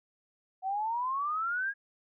sine exponential sweep, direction up, 742 to 1661.2 Hz, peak -29 dBFS, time 0.62-1.74 s, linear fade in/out 50 ms, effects none

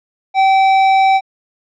triangle tone with tanh clipping, 771 Hz, G5, 29 cents flat, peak -10 dBFS, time 0.34-1.21 s, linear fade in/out 50 ms, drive 18 dB, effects low-pass 4000 Hz 12 dB/octave

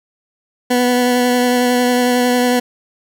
20% pulse tone with vibrato, 246.9 Hz, B3, in tune, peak -7 dBFS, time 0.7-2.6 s, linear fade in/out 10 ms, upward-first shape sine, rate 11 Hz, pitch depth 14 cents each way, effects none

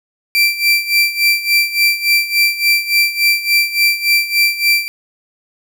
30% pulse tone with tremolo, 2349 Hz, D7, in tune, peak -6 dBFS, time 0.35-4.88 s, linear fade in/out 0 ms, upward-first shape sine, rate 3.5 Hz, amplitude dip 80%, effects none

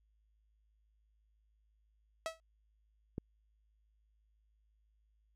sawtooth tone with exponential decay, 649 Hz, E5, 27 cents flat, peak -29 dBFS, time 2.26-2.4 s, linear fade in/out 0 ms, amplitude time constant 30 ms
click, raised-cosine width 3 ms, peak -26 dBFS, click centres 3.181 s
effects added 53 Hz sine -70 dBFS peak until 5.35 s + low-pass 10000 Hz 12 dB/octave

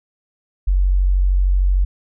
sine tone, 46.54 Hz, F#1, 11 cents sharp, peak -12 dBFS, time 0.67-1.85 s, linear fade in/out 10 ms, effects none

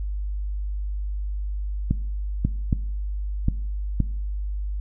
clicks, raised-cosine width 5 ms, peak -8 dBFS, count 5, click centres 1.91 / 2.45 / 2.728 / 3.484 / 4.003 s, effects noise-tail reverb RT60 0.6 s tail -19 dB re dry + added 50 Hz sine -25 dBFS peak until 4.8 s

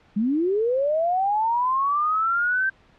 sine linear sweep, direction up, 196 to 1573 Hz, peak -19 dBFS, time 0.16-2.7 s, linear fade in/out 10 ms, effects pink hiss -56 dBFS RMS until 2.98 s + low-pass 3000 Hz 12 dB/octave

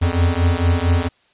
square beating tone pair, 83.9 / 88.3 Hz, E2 / F2, +31 / +20 cents, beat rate 4.4 Hz, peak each -18 dBFS, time 0.01-1.09 s, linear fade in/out 20 ms, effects white hiss -58 dBFS RMS until 1.33 s + resampled to 8000 Hz

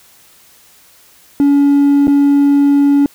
triangle tone with dropouts, 283.3 Hz, C#4, 38 cents sharp, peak -4 dBFS, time 1.4-3.06 s, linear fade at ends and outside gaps 1 ms, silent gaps 2.071-2.079 s, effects tanh soft clip ceiling -1 dBFS + white hiss -46 dBFS RMS until 3.14 s

